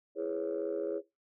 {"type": "chord", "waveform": "sine", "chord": "C# minor seventh", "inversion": "first", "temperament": "just", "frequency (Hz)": [332.6, 415.8, 498.9, 554.4], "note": ["E4", "G#4", "B4", "C#5"], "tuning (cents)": [16, 2, 17, 0], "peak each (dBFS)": [-37, -34, -39, -36], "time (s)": [0.15, 1.02], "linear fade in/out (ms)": 50, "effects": ["noise-tail reverb RT60 0.2 s tail -18 dB re dry", "tanh soft clip ceiling -25 dBFS"]}